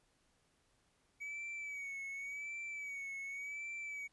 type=tone with vibrato; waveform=triangle; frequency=2266 Hz; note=C#7; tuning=37 cents sharp; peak=-40 dBFS; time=1.2-4.08 s; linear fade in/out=20 ms; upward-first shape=sine; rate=0.89 Hz; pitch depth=58 cents each way; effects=pink hiss -75 dBFS RMS until 4.12 s + resampled to 24000 Hz